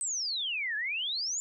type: exponential two-way sweep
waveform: sine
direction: down then up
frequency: 8410 to 1661.2 to 7250 Hz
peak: -30 dBFS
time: 0.01-1.4 s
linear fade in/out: 0 ms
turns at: 0.76 s
effects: none